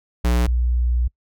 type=tone pair in turn; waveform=square / sine; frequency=60.2 / 60.44 Hz; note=B1 / B1; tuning=-44 / -37 cents; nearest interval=unison; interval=7 cents; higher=second; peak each=-16 dBFS; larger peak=neither; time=0.24-0.47 / 0.47-1.08 s; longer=second; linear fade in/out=10 ms; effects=noise-tail reverb RT60 0.1 s tail -25 dB re dry